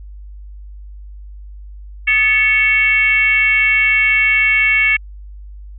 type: tone with frequency modulation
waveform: sine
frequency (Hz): 2217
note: C#7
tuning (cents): 0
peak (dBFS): -10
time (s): 2.07-4.97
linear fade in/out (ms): 10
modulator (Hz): 485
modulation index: 0.82
effects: added 50 Hz sine -31 dBFS peak until 5.78 s